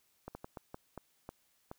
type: slowing click train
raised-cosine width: 1 ms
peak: -29 dBFS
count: 8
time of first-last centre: 0.28-1.714 s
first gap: 70 ms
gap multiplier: 1.35
effects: white hiss -73 dBFS RMS until 1.78 s